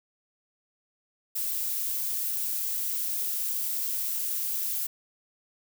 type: noise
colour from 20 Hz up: violet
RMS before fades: -30 dBFS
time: 1.35-4.87 s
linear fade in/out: 10 ms
effects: none